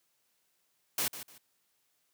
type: noise with echo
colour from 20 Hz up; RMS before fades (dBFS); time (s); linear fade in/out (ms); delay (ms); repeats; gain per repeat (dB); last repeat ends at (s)
white; -31; 0.98-1.08; 2; 150; 2; -12; 1.38
effects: white hiss -75 dBFS RMS until 2.13 s + high-pass 100 Hz 12 dB/octave